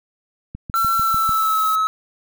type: click train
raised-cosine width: 5 ms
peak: -18 dBFS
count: 6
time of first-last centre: 0.55-1.293 s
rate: 6.73 Hz
type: tone with pitch glide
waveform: triangle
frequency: 1347 to 1289.1 Hz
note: E6 to E6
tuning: +37 to -39 cents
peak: -14 dBFS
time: 0.74-1.87 s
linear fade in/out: 0 ms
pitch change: -76 cents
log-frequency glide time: 0.96-1.65 s
type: noise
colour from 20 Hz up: violet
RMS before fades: -29 dBFS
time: 0.75-1.76 s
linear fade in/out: 10 ms
effects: none